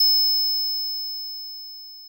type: tone with level ramp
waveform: square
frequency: 5210 Hz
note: E8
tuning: 21 cents flat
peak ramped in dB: -14 to -41 dBFS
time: 0-2.08 s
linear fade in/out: 5 ms
effects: none